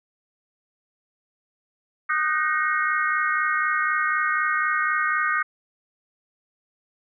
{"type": "tone cluster", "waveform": "sine", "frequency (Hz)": [1232, 1479, 1543, 1870, 2168], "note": ["D#6", "F#6", "G6", "A#6", "C#7"], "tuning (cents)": [-17, -1, -28, 5, -39], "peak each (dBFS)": [-24, -29, -26, -27, -31], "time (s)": [2.09, 5.43], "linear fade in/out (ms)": 10, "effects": []}